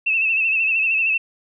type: tone with vibrato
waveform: sine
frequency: 2637 Hz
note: E7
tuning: in tune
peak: -16 dBFS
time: 0.06-1.18 s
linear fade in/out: 10 ms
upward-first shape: sine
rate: 13 Hz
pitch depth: 56 cents each way
effects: none